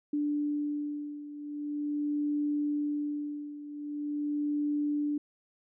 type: beating tone pair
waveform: sine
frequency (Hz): 293.7 / 294.13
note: D4 / D4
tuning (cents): 0 / +3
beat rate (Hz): 0.43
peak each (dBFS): -31 / -35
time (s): 0.13-5.18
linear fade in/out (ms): 5
effects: none